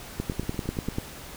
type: two click trains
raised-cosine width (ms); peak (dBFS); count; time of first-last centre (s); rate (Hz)
3; -24 / -14; 6 / 9; 0.32-0.882 / 0.2-0.984; 8.9 / 10.2
effects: pink hiss -42 dBFS RMS until 1.36 s